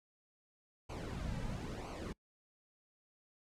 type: noise with flanger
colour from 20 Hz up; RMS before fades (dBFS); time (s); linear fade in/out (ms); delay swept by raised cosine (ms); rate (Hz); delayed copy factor
brown; -42; 0.89-2.13; 10; 0.56 to 2.86; 1; -0.7
effects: noise-tail reverb RT60 0.1 s tail -26 dB re dry + low-pass 9000 Hz 12 dB/octave